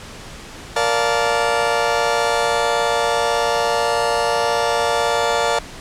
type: chord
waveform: 30% pulse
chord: Bb major seventh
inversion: none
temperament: just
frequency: 466.2 / 582.7 / 699.2 / 874.1 Hz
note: Bb4 / D5 / F5 / A5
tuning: 0 / -14 / +2 / -12 cents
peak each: -19 / -19 / -19 / -20 dBFS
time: 0.76-5.59 s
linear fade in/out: 5 ms
effects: pink hiss -36 dBFS RMS until 5.8 s + low-pass 8000 Hz 12 dB/octave